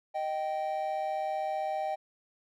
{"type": "tone pair together", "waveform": "triangle", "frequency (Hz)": [622.3, 777.7], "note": ["D#5", "G5"], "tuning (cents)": [0, -14], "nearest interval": "major third", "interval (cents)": 386, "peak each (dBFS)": [-32, -30], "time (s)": [0.14, 1.96], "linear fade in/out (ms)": 20, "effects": []}